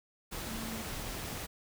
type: tone in noise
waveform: sine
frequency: 224.4 Hz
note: A3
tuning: 34 cents sharp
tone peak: -40 dBFS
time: 0.47-0.83 s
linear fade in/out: 20 ms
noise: pink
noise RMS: -40 dBFS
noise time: 0.31-1.47 s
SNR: -3 dB
effects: none